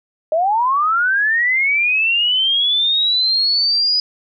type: linear sweep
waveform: sine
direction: up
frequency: 606 to 4978 Hz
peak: -13 dBFS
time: 0.32-4 s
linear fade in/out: 2 ms
effects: none